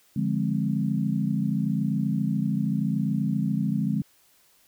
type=chord; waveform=sine; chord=D half-diminished seventh; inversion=none; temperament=equal; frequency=146.83 / 174.61 / 207.7 / 261.6 Hz; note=D3 / F3 / Ab3 / C4; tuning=0 / 0 / 0 / 0 cents; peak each=-28 / -29 / -26 / -31 dBFS; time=0.16-4.02 s; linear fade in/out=5 ms; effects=white hiss -61 dBFS RMS until 4.67 s